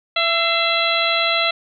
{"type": "harmonic tone with a mistuned harmonic", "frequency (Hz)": 668, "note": "E5", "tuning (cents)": 23, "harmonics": [1, 2, 3, 4, 5, 6], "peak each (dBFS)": [-23, -23, -23, -23, -23, -23], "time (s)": [0.16, 1.51], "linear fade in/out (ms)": 5, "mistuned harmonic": 3, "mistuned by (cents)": 49, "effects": []}